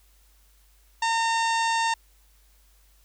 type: harmonic tone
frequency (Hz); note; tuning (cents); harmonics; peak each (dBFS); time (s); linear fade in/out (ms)
912; A#5; -38; 1 / 2 / 3 / 4 / 5 / 6 / 7 / 8 / 9; -23 / -29 / -33 / -35 / -37 / -39 / -40 / -41 / -42; 1.02-1.94; 5
effects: added 50 Hz sine -57 dBFS peak until 3.04 s + white hiss -63 dBFS RMS until 3.04 s